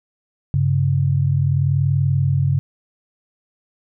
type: tone pair together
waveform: sine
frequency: 98.29 / 139 Hz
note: G2 / C#3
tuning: +5 / +5 cents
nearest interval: tritone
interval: 600 cents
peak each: -19 / -16 dBFS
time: 0.54-2.59 s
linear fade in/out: 0 ms
effects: none